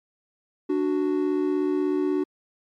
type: tone pair together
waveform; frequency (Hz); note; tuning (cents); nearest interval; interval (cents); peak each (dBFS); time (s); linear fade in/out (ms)
triangle; 294 / 370.4; D4 / F#4; +2 / +2; major third; 400; -22; 0.69-2.24; 10
effects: MP3 96 kbps